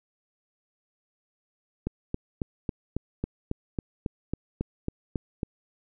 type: click train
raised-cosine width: 3 ms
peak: -15 dBFS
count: 14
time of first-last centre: 1.87-5.432 s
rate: 3.65 Hz
effects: none